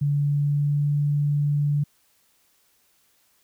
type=tone with pitch glide; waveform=sine; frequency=144 to 145.59 Hz; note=D3 to D3; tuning=-34 to -15 cents; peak=-19 dBFS; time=0.01-1.84 s; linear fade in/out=10 ms; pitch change=+19 cents; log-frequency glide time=0.13-0.93 s; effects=white hiss -64 dBFS RMS until 3.43 s

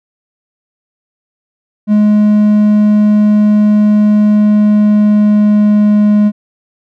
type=tone with pitch glide; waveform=triangle; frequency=210 to 208.7 Hz; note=G#3 to G#3; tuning=+19 to +9 cents; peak=-3 dBFS; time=1.87-6.32 s; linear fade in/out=50 ms; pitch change=-10 cents; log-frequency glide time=4.35-6.17 s; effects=none

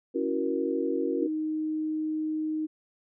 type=chord; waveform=sine; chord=F# dominant seventh; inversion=second; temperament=equal with one note detuned; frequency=277.2 / 329.6 / 370 / 471.9 Hz; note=C#4 / E4 / F#4 / A#4; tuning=0 / 0 / 0 / +21 cents; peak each=-31 dBFS; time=0.14-1.28 s; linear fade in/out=20 ms
type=tone; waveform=sine; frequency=311.1 Hz; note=D#4; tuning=in tune; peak=-27 dBFS; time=1.21-2.67 s; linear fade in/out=20 ms
effects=none

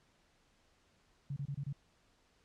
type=tone bursts; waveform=sine; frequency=140.3 Hz; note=C#3; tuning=21 cents sharp; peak=-36 dBFS; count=5; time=1.3-1.728 s; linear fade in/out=5 ms; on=64 ms; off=27 ms; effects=pink hiss -71 dBFS RMS until 2.44 s + low-pass 7000 Hz 12 dB/octave

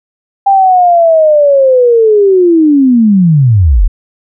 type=linear sweep; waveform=sine; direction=down; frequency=798 to 33 Hz; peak=-3 dBFS; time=0.46-3.88 s; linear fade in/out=10 ms; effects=none

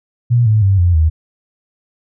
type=tone with pitch steps; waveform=sine; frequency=120 / 108.15 / 97.47 / 87.85 / 79.17 Hz; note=B2 / A2 / G2 / F2 / D#2; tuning=-49 / -29 / -9 / +11 / +31 cents; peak=-8 dBFS; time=0.3-1.1 s; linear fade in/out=20 ms; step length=160 ms; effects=none

